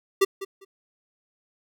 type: tone with echo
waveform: square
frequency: 390 Hz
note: G4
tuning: 9 cents flat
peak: -16 dBFS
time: 0.21-0.25 s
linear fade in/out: 10 ms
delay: 200 ms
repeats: 2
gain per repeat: -15 dB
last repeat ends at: 0.65 s
effects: none